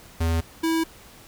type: tone pair in turn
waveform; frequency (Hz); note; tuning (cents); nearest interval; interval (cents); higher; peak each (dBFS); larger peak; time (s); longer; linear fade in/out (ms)
square; 82.41 / 325.9; E2 / E4; 0 / -20; 2 octaves; 2380; second; -21; neither; 0.2-0.41 / 0.63-0.84; neither; 10
effects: pink hiss -48 dBFS RMS until 1.27 s